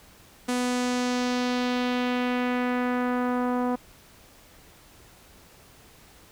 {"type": "tone with low-pass filter sweep", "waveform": "sawtooth", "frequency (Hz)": 247.8, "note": "B3", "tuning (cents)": 6, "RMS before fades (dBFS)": -26, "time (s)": [0.48, 3.76], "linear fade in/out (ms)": 10, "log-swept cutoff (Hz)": [9600, 980], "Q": 1.4, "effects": ["pink hiss -53 dBFS RMS until 6.31 s"]}